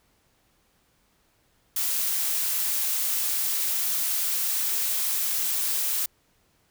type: noise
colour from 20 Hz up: blue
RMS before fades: -26 dBFS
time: 1.76-6.06 s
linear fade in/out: 5 ms
effects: pink hiss -66 dBFS RMS until 6.7 s